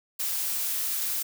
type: noise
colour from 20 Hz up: blue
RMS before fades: -29 dBFS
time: 0.19-1.23 s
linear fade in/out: 10 ms
effects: none